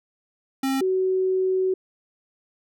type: tone pair in turn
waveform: square / sine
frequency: 268 / 375 Hz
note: C4 / F#4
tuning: +42 / +23 cents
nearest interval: tritone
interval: 581 cents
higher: second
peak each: -22 / -19 dBFS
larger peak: second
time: 0.63-0.81 / 0.81-1.74 s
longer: second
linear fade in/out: 5 ms
effects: none